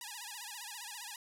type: tone with vibrato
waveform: 5% pulse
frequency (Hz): 896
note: A5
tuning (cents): +31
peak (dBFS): -31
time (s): 0.01-1.16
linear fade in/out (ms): 2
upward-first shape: sine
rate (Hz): 15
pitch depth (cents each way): 170
effects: none